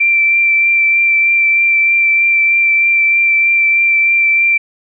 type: tone with vibrato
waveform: sine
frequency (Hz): 2349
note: D7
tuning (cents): 0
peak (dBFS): -8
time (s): 0-4.58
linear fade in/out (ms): 10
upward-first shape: triangle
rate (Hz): 3.2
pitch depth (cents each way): 14
effects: none